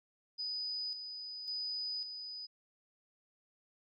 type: tone with tremolo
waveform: sine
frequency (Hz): 4978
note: D#8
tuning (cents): 0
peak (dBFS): -36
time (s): 0.38-2.47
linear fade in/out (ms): 20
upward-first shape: square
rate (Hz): 0.91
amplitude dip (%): 50
effects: none